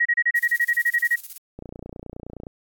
sine tone bursts, 1900 Hz, A#6, 33 cents sharp, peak -16 dBFS, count 14, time 0-1.16 s, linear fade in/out 10 ms, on 55 ms, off 30 ms
violet noise with tremolo, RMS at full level -35 dBFS, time 0.36-1.38 s, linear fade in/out 5 ms, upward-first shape square, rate 16 Hz, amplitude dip 75%
click train, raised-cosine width 2 ms, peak -23 dBFS, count 27, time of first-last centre 1.59-2.468 s, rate 29.6 Hz
effects AAC 64 kbps

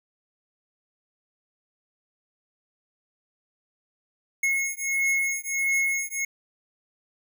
square beating tone pair, 2172 / 2173.5 Hz, C#7 / C#7, -36 / -35 cents, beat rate 1.5 Hz, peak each -27 dBFS, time 4.43-6.25 s, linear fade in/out 5 ms, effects none

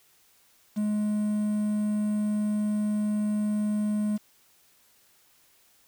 triangle tone with quantisation, 210.4 Hz, G#3, 23 cents sharp, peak -22 dBFS, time 0.76-4.18 s, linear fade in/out 20 ms, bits 8, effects white hiss -62 dBFS RMS until 5.87 s

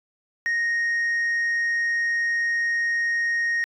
sine tone, 1864.7 Hz, A#6, in tune, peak -18 dBFS, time 0.46-3.64 s, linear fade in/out 0 ms, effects tanh soft clip ceiling -20 dBFS

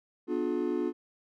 triangle chord, B diminished seventh, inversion none, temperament just, 246.9 / 296.3 / 355.6 / 426.7 Hz, B3 / D4 / F4 / Ab4, 0 / +15 / +31 / +47 cents, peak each -33 / -31 / -29 / -34 dBFS, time 0.27-0.93 s, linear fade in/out 50 ms, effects none

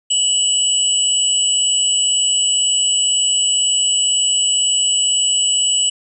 sine tone pair together, 2960 / 7902 Hz, F#7 / B8, 0 / 0 cents, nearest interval octave + perfect fourth, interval 1700 cents, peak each -16 dBFS, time 0.1-5.9 s, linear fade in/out 10 ms, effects none

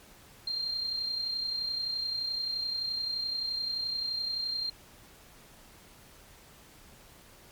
sine tone with amplitude modulation, 4186 Hz, C8, in tune, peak -28 dBFS, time 0.47-4.7 s, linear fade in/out 5 ms, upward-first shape sine, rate 31.6 Hz, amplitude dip 45%, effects pink hiss -55 dBFS RMS until 7.51 s + MP3 96 kbps

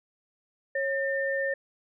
sine tone pair together, 547 / 1804.1 Hz, C#5 / A6, -23 / +43 cents, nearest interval octave + major sixth, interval 2066 cents, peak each -28 / -29 dBFS, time 0.75-1.54 s, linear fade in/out 5 ms, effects none

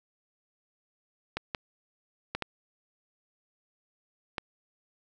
clicks, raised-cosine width 0.3 ms, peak -15 dBFS, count 5, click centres 1.37 / 1.548 / 2.35 / 2.423 / 4.382 s, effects none

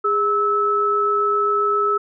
sine tone pair together, 410.4 / 1302.9 Hz, G#4 / E6, -21 / -21 cents, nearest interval octave + minor sixth, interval 2000 cents, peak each -21 / -17 dBFS, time 0.04-1.98 s, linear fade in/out 10 ms, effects none

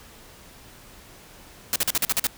white noise bursts, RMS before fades -22 dBFS, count 8, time 1.73-2.269 s, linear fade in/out 0 ms, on 28 ms, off 45 ms, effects pink hiss -48 dBFS RMS until 2.37 s

